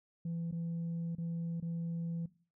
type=tone with dropouts; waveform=sine; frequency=167.8 Hz; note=E3; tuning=31 cents sharp; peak=-33 dBFS; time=0.25-2.26 s; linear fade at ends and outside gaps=5 ms; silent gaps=0.513-0.524 / 1.152-1.182 / 1.602-1.624 s; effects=noise-tail reverb RT60 0.4 s tail -19 dB re dry + tanh soft clip ceiling -33 dBFS